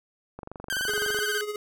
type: click train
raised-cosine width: 1 ms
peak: -24 dBFS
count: 20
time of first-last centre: 0.39-1.188 s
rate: 23.8 Hz
type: tone with vibrato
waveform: sawtooth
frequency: 1541 Hz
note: G6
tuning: 30 cents flat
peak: -23 dBFS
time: 0.7-1.41 s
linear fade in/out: 0 ms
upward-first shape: square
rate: 17 Hz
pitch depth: 48 cents each way
type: tone with tremolo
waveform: square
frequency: 418.8 Hz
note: G#4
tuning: 15 cents sharp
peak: -28 dBFS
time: 0.88-1.56 s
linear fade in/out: 2 ms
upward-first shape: sine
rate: 15 Hz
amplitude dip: 65%
effects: none